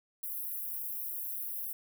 white high-pass noise, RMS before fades -38 dBFS, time 0.23-1.73 s, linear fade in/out 5 ms, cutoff 11000 Hz, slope 48 dB/octave, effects none

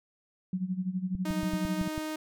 sine tone with tremolo, 185 Hz, F#3, in tune, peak -26 dBFS, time 0.53-1.88 s, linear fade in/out 2 ms, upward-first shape sine, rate 12 Hz, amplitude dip 80%
clicks, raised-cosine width 5 ms, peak -24 dBFS, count 7, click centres 1.151 / 1.307 / 1.432 / 1.535 / 1.652 / 1.813 / 1.979 s
sawtooth tone, 310.4 Hz, D#4, 4 cents flat, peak -29 dBFS, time 1.25-2.16 s, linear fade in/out 5 ms
effects none

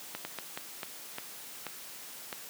slowing click train, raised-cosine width 0.3 ms, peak -20 dBFS, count 8, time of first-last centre 0.15-2.328 s, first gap 100 ms, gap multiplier 1.37, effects white hiss -46 dBFS RMS until 2.49 s + high-pass 150 Hz 12 dB/octave

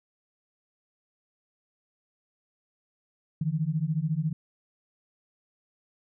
sine beating tone pair, 150 / 164 Hz, D3 / E3, +37 / -9 cents, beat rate 14 Hz, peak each -28 dBFS, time 3.41-4.33 s, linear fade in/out 5 ms, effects none

